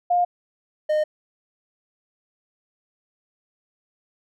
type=tone pair in turn; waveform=sine / triangle; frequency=708 / 612.1 Hz; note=F5 / D#5; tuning=+23 / -28 cents; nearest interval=minor third; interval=251 cents; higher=first; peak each=-16 dBFS; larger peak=neither; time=0.1-0.25 / 0.89-1.04 s; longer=neither; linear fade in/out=10 ms; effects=none